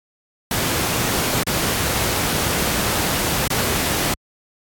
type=noise with dropouts; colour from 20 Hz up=pink; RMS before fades=-20 dBFS; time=0.51-4.14 s; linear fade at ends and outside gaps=2 ms; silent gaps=1.434-1.468 / 3.478-3.502 s; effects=high-pass 60 Hz 12 dB/octave + AAC 64 kbps